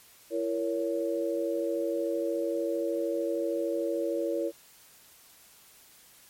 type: chord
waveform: sine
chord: A# diminished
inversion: second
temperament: just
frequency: 335.6 / 466.2 / 559.4 Hz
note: E4 / A#4 / C#5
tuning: +31 / 0 / +16 cents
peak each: -31 / -32 / -31 dBFS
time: 0.3-4.52 s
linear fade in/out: 50 ms
effects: white hiss -56 dBFS RMS until 6.29 s + MP3 64 kbps